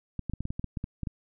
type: clicks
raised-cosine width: 5 ms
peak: -20 dBFS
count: 12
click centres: 0.193 / 0.297 / 0.336 / 0.406 / 0.454 / 0.505 / 0.595 / 0.643 / 0.772 / 0.841 / 1.033 / 1.072 s
effects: none